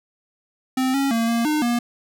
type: tone with pitch steps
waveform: square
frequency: 259.5 / 275.1 / 229 / 232.6 / 303.7 / 238.4 Hz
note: C4 / C#4 / A#3 / A#3 / D#4 / A#3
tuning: -14 / -13 / -31 / -4 / -42 / +39 cents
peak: -19 dBFS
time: 0.77-1.79 s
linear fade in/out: 5 ms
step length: 170 ms
effects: none